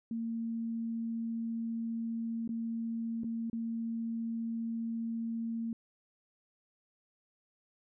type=tone with dropouts; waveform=sine; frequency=228.7 Hz; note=A#3; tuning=33 cents flat; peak=-33 dBFS; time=0.11-5.73 s; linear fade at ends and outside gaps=2 ms; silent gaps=2.477-2.491 / 3.235-3.243 / 3.499-3.53 s; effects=none